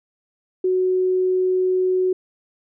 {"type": "tone", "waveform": "sine", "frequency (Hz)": 370, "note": "F#4", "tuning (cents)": 0, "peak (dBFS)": -16, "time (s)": [0.64, 2.13], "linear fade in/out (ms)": 5, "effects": []}